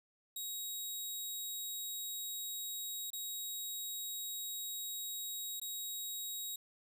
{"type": "tone with dropouts", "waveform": "10% pulse", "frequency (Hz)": 3800, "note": "A#7", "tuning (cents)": 33, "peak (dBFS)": -32, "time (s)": [0.36, 6.56], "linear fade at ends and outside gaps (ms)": 5, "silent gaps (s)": [[3.104, 3.131], [5.599, 5.615]], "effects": []}